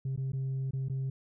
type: tone with dropouts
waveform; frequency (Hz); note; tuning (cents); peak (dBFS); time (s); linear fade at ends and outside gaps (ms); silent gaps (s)
sine; 133.3; C3; +33; -28; 0.05-1.1; 5; 0.162-0.175 / 0.32-0.332 / 0.709-0.733 / 0.885-0.897
effects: tanh soft clip ceiling -29 dBFS